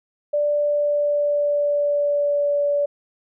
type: tone with pitch glide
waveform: sine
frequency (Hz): 587.3 to 576.5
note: D5 to D5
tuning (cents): 0 to -32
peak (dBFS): -17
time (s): 0.33-2.86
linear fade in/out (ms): 10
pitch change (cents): -32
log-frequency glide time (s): 0.48-2.61
effects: none